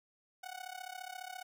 sawtooth tone with amplitude modulation, 740 Hz, F#5, in tune, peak -36 dBFS, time 0.43-1.43 s, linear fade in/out 10 ms, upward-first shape sine, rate 34.6 Hz, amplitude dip 90%, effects none

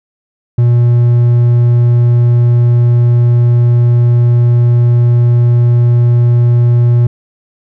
triangle tone, 120 Hz, B2, 49 cents flat, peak -3 dBFS, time 0.58-7.07 s, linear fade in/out 5 ms, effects none

